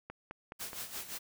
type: click train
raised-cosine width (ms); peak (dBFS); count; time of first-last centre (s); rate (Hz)
0.5; -28; 4; 0.1-0.732; 4.75
type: noise with tremolo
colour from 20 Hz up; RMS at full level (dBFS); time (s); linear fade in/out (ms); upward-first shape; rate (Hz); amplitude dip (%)
white; -40; 0.59-1.19; 20; sine; 5.8; 70
effects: none